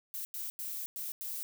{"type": "noise bursts at uneven times", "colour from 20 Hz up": "violet", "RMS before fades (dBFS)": -39, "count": 5, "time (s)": [[0.14, 0.25], [0.34, 0.5], [0.59, 0.86], [0.96, 1.12], [1.21, 1.43]], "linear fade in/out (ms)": 0, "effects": []}